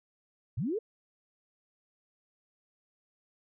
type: linear sweep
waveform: sine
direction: up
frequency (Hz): 87.31 to 470.2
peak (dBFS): -29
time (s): 0.57-0.79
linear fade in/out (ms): 10
effects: none